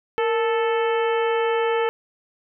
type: harmonic tone with a mistuned harmonic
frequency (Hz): 439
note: A4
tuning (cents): -4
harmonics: 1 / 2 / 3 / 4 / 5 / 6 / 7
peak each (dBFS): -20 / -26 / -30 / -32 / -34 / -36 / -37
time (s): 0.18-1.89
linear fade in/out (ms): 0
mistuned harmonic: 1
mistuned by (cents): +89
effects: none